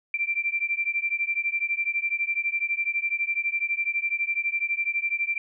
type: beating tone pair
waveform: sine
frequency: 2349 / 2361 Hz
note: D7 / D7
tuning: 0 / +9 cents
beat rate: 12 Hz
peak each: -27 dBFS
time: 0.14-5.38 s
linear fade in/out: 2 ms
effects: none